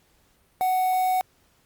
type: tone with quantisation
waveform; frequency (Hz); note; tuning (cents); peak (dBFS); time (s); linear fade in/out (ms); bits
triangle; 743; F#5; +7; -18; 0.61-1.21; 0; 6
effects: pink hiss -63 dBFS RMS until 1.65 s + Opus 48 kbps